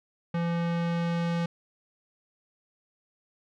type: tone with low-pass filter sweep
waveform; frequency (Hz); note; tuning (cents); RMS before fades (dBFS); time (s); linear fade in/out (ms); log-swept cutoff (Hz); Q
square; 169.9; F3; -47; -28; 0.34-1.46; 5; 2500 to 4300; 0.73
effects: none